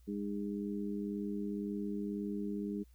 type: harmonic tone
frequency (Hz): 101.9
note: G#2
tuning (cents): -32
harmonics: 2 / 3 / 4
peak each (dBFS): -37 / -41 / -43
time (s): 0.07-2.84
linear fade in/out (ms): 20
effects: added 60 Hz sine -58 dBFS peak until 2.94 s + white hiss -74 dBFS RMS until 2.94 s